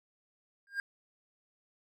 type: tone with exponential growth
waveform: triangle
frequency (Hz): 1609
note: G6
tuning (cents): +45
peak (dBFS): -26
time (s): 0.67-0.8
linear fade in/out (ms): 1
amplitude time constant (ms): 28
effects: none